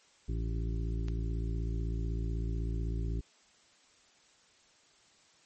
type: harmonic tone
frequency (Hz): 56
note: A1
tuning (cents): +31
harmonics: 1 / 2 / 3 / 5 / 6 / 7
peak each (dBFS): -32 / -38 / -42 / -46 / -48 / -49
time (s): 0.28-3.21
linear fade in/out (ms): 10
type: click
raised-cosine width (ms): 0.2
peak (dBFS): -29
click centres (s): 1.084
effects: white hiss -64 dBFS RMS until 5.45 s + MP3 32 kbps